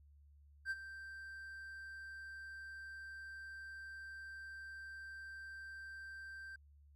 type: tone with ADSR envelope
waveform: triangle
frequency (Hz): 1568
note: G6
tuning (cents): 0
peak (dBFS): -33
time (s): 0.65-6.56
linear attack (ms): 58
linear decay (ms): 36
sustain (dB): -13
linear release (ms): 4
effects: added 72 Hz sine -61 dBFS peak until 6.95 s